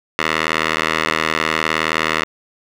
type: tone with band-pass filter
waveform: 10% pulse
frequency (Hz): 79.3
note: D#2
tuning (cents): +33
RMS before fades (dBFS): -19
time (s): 0.19-2.24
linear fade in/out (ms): 0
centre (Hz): 2000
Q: 1.2
effects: none